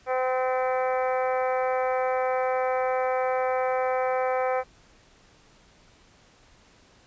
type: harmonic tone with a mistuned harmonic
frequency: 256.8 Hz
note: C4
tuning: 32 cents flat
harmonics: 2 / 3 / 4 / 5 / 6 / 7 / 8 / 9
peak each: -25 / -28 / -35 / -34 / -40 / -41 / -42 / -40 dBFS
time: 0.06-4.64 s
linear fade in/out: 50 ms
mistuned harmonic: 8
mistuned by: -18 cents
effects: pink hiss -57 dBFS RMS until 7.06 s + resampled to 16000 Hz

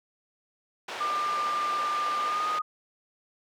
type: band-pass noise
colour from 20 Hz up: pink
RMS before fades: -37 dBFS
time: 0.88-2.59 s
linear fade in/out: 5 ms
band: 580 to 3800 Hz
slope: 12 dB/octave
type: tone with pitch glide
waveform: sine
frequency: 1196 to 1238.2 Hz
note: D6 to D#6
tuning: +31 to -9 cents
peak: -26 dBFS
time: 1-2.62 s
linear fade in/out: 10 ms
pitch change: +60 cents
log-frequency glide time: 2.2-2.48 s
effects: none

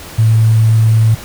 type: tone with sample-and-hold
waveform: sine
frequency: 111.3 Hz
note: A2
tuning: 20 cents sharp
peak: -6 dBFS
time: 0.18-1.15 s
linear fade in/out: 10 ms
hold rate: 8820 Hz
effects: pink hiss -31 dBFS RMS until 1.24 s

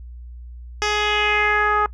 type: tone with low-pass filter sweep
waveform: 10% pulse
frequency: 419.1 Hz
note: G#4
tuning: 16 cents sharp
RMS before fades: -19 dBFS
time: 0.82-1.86 s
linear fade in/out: 0 ms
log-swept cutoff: 5000 to 1200 Hz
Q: 2.8
effects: noise-tail reverb RT60 0.1 s tail -22 dB re dry + added 60 Hz sine -34 dBFS peak until 1.93 s

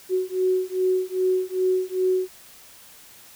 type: beating tone pair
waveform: sine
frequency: 370 / 372.5 Hz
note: F#4 / F#4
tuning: 0 / +12 cents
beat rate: 2.5 Hz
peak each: -23 dBFS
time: 0.09-2.29 s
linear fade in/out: 50 ms
effects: white hiss -48 dBFS RMS until 3.35 s

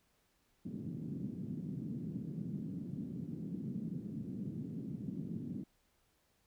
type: band-pass noise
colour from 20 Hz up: pink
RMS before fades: -42 dBFS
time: 0.65-5.64 s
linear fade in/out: 2 ms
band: 150 to 250 Hz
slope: 24 dB/octave
effects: pink hiss -75 dBFS RMS until 6.46 s

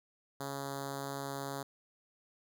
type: tone with notch filter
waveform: 5% pulse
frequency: 138.59 Hz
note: C#3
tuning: in tune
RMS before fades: -40 dBFS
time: 0.4-1.63 s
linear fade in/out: 5 ms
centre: 2300 Hz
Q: 0.76
effects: none

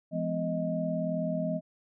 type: tone cluster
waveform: sine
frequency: 171.2 / 209.8 / 252.4 / 626 Hz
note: F3 / G#3 / B3 / D#5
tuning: -34 / +18 / +38 / +10 cents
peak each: -32 / -37 / -35 / -32 dBFS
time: 0.11-1.61 s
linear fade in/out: 50 ms
effects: none

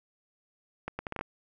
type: accelerating click train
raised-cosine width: 0.5 ms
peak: -19 dBFS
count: 7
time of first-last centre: 0.88-1.211 s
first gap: 110 ms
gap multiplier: 0.71
effects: none

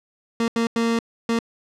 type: tone bursts at uneven times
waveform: 30% pulse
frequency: 230.5 Hz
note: A#3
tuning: 19 cents flat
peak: -16 dBFS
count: 4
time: 0.4-0.48 / 0.56-0.67 / 0.76-0.99 / 1.29-1.39 s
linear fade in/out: 2 ms
effects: low-pass 7000 Hz 12 dB/octave

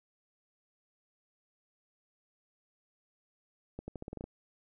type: accelerating click train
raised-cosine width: 2 ms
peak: -27 dBFS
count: 9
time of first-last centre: 3.79-4.241 s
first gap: 90 ms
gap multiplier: 0.86
effects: none

